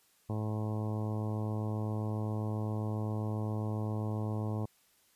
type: harmonic tone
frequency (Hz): 107.5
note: A2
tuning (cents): -40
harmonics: 1 / 2 / 3 / 4 / 5 / 6 / 7 / 8 / 9 / 10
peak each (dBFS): -33 / -39 / -43 / -45 / -47 / -49 / -50 / -51 / -52 / -53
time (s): 0.29-4.66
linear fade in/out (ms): 10
effects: white hiss -68 dBFS RMS until 5.15 s + resampled to 32000 Hz